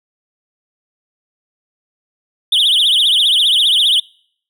triangle tone with vibrato, 3335 Hz, G#7, 7 cents sharp, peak -8 dBFS, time 2.52-4 s, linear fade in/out 5 ms, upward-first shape triangle, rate 15 Hz, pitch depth 250 cents each way, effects noise-tail reverb RT60 0.6 s tail -26 dB re dry

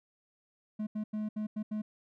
triangle tone bursts at uneven times, 213.5 Hz, G#3, 48 cents sharp, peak -30 dBFS, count 6, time 0.79-0.87 / 0.95-1.04 / 1.13-1.29 / 1.36-1.47 / 1.56-1.63 / 1.71-1.82 s, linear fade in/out 10 ms, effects none

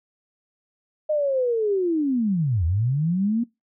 sine linear two-way sweep, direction down then up, 620 to 77.78 to 240.2 Hz, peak -19 dBFS, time 1.09-3.44 s, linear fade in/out 10 ms, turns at 2.65 s, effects noise-tail reverb RT60 0.2 s tail -21 dB re dry

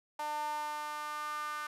sawtooth tone with high-pass filter sweep, 300 Hz, D4, 37 cents sharp, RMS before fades -38 dBFS, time 0.19-1.67 s, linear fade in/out 5 ms, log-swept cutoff 830 to 1300 Hz, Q 5.9, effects resampled to 32000 Hz

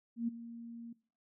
sine tone with ADSR envelope, 233.1 Hz, A#3, in tune, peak -29 dBFS, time 0.16-0.93 s, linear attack 120 ms, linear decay 13 ms, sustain -15 dB, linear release 6 ms, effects noise-tail reverb RT60 0.4 s tail -21 dB re dry

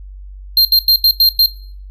square tone bursts at uneven times, 4186 Hz, C8, in tune, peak -7 dBFS, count 6, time 0.57-0.65 / 0.72-0.79 / 0.88-0.96 / 1.04-1.11 / 1.2-1.29 / 1.39-1.46 s, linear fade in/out 2 ms, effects noise-tail reverb RT60 0.5 s tail -18 dB re dry + added 48 Hz sine -30 dBFS peak until 1.9 s

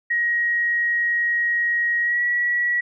sine tone with pitch glide, 1891 to 1930.7 Hz, A#6 to B6, +24 to -40 cents, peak -18 dBFS, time 0.1-2.81 s, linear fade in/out 10 ms, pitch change +36 cents, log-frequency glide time 2.02-2.22 s, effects none

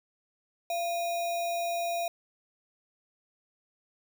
sine tone with sample-and-hold, 685 Hz, F5, 34 cents flat, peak -28 dBFS, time 0.7-2.08 s, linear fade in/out 2 ms, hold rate 3150 Hz, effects none

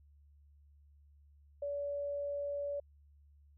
sine tone, 572 Hz, D5, 46 cents flat, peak -35 dBFS, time 1.62-2.8 s, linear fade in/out 5 ms, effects added 72 Hz sine -60 dBFS peak until 3.57 s

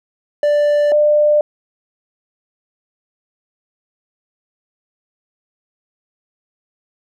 triangle / sine tone pair in turn, 588 / 596.6 Hz, D5 / D5, +2 / +27 cents, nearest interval unison, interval 25 cents, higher second, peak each -9 dBFS, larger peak neither, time 0.43-0.92 / 0.92-1.41 s, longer neither, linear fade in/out 2 ms, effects none

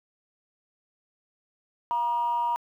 sine tone with amplitude modulation, 952 Hz, A#5, 36 cents sharp, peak -20 dBFS, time 1.91-2.56 s, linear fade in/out 0 ms, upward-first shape sine, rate 257 Hz, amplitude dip 55%, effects tanh soft clip ceiling -18 dBFS + 10-bit

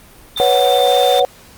sine tone, 3585 Hz, A7, 32 cents sharp, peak -19 dBFS, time 0.36-1.22 s, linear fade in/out 5 ms
pink high-pass noise, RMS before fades -28 dBFS, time 0.37-1.2 s, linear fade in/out 5 ms, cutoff 790 Hz, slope 96 dB/octave
sine chord, B suspended second, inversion none, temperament just, 493.9 / 555.6 / 740.8 Hz, B4 / C#5 / F#5, 0 / +4 / +2 cents, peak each -15 / -15 / -14 dBFS, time 0.4-1.25 s, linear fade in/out 0 ms
effects pink hiss -43 dBFS RMS until 1.57 s + Opus 32 kbps

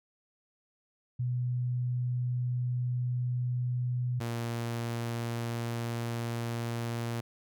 sine / sawtooth tone pair in turn, 123.8 / 117.12 Hz, B2 / A#2, +5 / +9 cents, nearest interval minor second, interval 96 cents, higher first, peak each -28 dBFS, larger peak neither, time 1.19-4.2 / 4.2-7.21 s, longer neither, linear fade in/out 10 ms, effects none

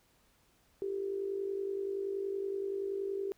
sine tone with amplitude modulation, 392.9 Hz, G4, 4 cents sharp, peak -30 dBFS, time 0.82-3.32 s, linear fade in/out 0 ms, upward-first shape sine, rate 50.6 Hz, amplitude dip 65%, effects pink hiss -69 dBFS RMS until 3.37 s

